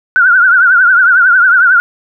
sine tone with vibrato, 1463 Hz, F#6, 20 cents flat, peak -4 dBFS, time 0.16-1.8 s, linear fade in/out 0 ms, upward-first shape triangle, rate 11 Hz, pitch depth 120 cents each way, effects none

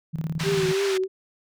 sine tone with tremolo, 160 Hz, D#3, 49 cents sharp, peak -23 dBFS, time 0.13-0.74 s, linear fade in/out 20 ms, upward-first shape square, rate 18 Hz, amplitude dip 75%
pink band-pass noise, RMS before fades -32 dBFS, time 0.39-0.98 s, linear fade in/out 10 ms, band 1200 to 5500 Hz, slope 12 dB/octave
sine tone with vibrato, 386.4 Hz, G4, 25 cents flat, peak -21 dBFS, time 0.43-1.08 s, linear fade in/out 50 ms, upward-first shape triangle, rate 3.1 Hz, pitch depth 65 cents each way
clicks, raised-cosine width 0.2 ms, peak -27 dBFS, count 2, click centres 0.974 / 1.036 s
effects none

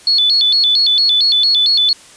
sine tone with vibrato, 3892 Hz, B7, 26 cents flat, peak -9 dBFS, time 0.07-1.93 s, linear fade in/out 2 ms, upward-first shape square, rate 4.4 Hz, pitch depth 190 cents each way, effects white hiss -41 dBFS RMS until 2.16 s + resampled to 22050 Hz

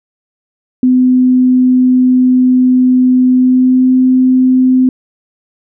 sine tone with pitch glide, 253.7 to 256.6 Hz, B3 to C4, +47 to -34 cents, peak -5 dBFS, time 0.83-4.89 s, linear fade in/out 2 ms, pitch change +19 cents, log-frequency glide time 3.32-3.92 s, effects none

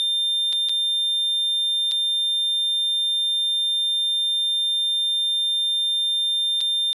triangle tone with dropouts, 3600 Hz, A7, 39 cents sharp, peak -18 dBFS, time 0-6.93 s, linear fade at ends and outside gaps 0 ms, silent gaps 0.526-0.53 / 0.687-0.694 / 1.913-1.919 / 6.606-6.612 s, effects resampled to 32000 Hz + 10-bit

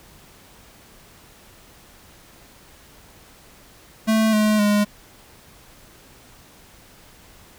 square tone with pitch steps, 220 / 213.4 / 206.9 Hz, A3 / G#3 / G#3, 0 / +47 / -6 cents, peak -16 dBFS, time 4.07-4.85 s, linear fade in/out 20 ms, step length 260 ms, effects pink hiss -49 dBFS RMS until 7.58 s

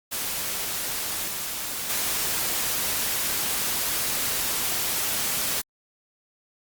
white noise with level steps, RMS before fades -29 / -31 / -26 dBFS, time 0.11-5.62 s, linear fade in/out 20 ms, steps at 1.28 / 1.89 s, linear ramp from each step 10 ms, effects Opus 48 kbps

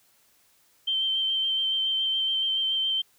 sine tone with vibrato, 3122 Hz, G7, 8 cents flat, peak -23 dBFS, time 0.87-3.02 s, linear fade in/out 10 ms, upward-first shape sine, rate 7.1 Hz, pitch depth 16 cents each way, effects white hiss -63 dBFS RMS until 3.18 s

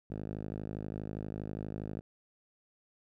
5% pulse tone with band-pass filter, 52.4 Hz, G#1, 16 cents sharp, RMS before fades -40 dBFS, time 0.1-2.01 s, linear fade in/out 10 ms, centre 140 Hz, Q 0.7, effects none

